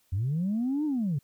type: linear two-way sweep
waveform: sine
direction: up then down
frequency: 85.1 to 311.1 to 128.7 Hz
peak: -24 dBFS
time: 0.12-1.19 s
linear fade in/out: 10 ms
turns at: 0.85 s
effects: tanh soft clip ceiling -22 dBFS + white hiss -68 dBFS RMS until 1.23 s